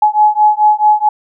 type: beating tone pair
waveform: sine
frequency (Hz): 845 / 849.6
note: G#5 / G#5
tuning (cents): +30 / +39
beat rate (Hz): 4.6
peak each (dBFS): -10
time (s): 0.02-1.09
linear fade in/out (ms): 5
effects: none